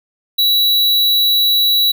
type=tone; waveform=square; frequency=3920 Hz; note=B7; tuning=14 cents flat; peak=-11 dBFS; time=0.38-1.92 s; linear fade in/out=10 ms; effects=none